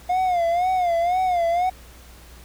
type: tone with vibrato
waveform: triangle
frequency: 710 Hz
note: F5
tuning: 28 cents sharp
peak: -16 dBFS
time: 0.09-1.7 s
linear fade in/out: 10 ms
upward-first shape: sine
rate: 2 Hz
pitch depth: 96 cents each way
effects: added 60 Hz sine -44 dBFS peak until 2.44 s + pink hiss -48 dBFS RMS until 2.44 s